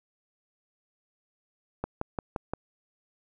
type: click train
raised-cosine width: 1 ms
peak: -16 dBFS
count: 5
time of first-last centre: 1.84-2.536 s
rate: 5.75 Hz
effects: none